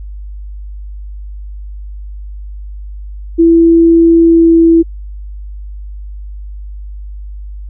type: tone with pitch glide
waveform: sine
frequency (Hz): 333 to 331.1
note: E4 to E4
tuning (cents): +18 to +8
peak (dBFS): -3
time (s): 3.38-4.83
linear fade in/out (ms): 20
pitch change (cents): -10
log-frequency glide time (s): 4.22-4.53
effects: added 50 Hz sine -23 dBFS peak until 7.69 s